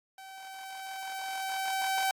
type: tone with level ramp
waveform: sawtooth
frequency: 769 Hz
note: G5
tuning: 33 cents flat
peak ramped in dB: -42 to -22 dBFS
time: 0.18-2.11 s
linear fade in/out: 2 ms
effects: AAC 64 kbps